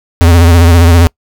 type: tone with vibrato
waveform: square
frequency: 84.9 Hz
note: F2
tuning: 48 cents flat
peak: -3 dBFS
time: 0.21-1.07 s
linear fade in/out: 0 ms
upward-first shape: sine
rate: 15 Hz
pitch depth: 63 cents each way
effects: noise-tail reverb RT60 0.1 s tail -26 dB re dry